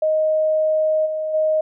sine tone with level steps, 624 Hz, D#5, 5 cents sharp, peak -15 / -21 / -15 dBFS, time 0.02-1.61 s, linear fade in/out 5 ms, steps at 1.05 / 1.33 s, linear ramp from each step 20 ms, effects none

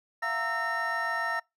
triangle tone cluster, 676 / 723 / 924 / 1320 / 1832 Hz, E5 / F#5 / A#5 / E6 / A#6, +43 / -40 / -16 / +2 / -31 cents, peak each -35 / -38 / -34 / -32 / -29 dBFS, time 0.22-1.4 s, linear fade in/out 10 ms, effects noise-tail reverb RT60 0.2 s tail -25 dB re dry

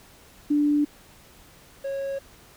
sine / triangle tone pair in turn, 293.7 / 548.7 Hz, D4 / C#5, 0 / -18 cents, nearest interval major seventh, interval 1082 cents, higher second, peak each -18 / -25 dBFS, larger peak first, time 0.5-0.85 / 1.84-2.19 s, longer neither, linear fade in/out 10 ms, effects pink hiss -52 dBFS RMS until 2.56 s

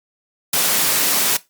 white high-pass noise, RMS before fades -17 dBFS, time 0.53-1.37 s, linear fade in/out 5 ms, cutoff 130 Hz, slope 48 dB/octave, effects noise-tail reverb RT60 0.2 s tail -18 dB re dry + Opus 48 kbps

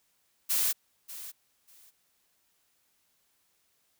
blue noise with echo, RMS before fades -27 dBFS, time 0.49-0.73 s, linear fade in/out 20 ms, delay 590 ms, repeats 2, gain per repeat -15 dB, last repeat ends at 1.91 s, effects white hiss -72 dBFS RMS until 3.99 s

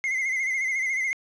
triangle tone with vibrato, 2093 Hz, C7, in tune, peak -22 dBFS, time 0.04-1.13 s, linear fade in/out 0 ms, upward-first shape sine, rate 14 Hz, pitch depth 64 cents each way, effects resampled to 22050 Hz + 9-bit

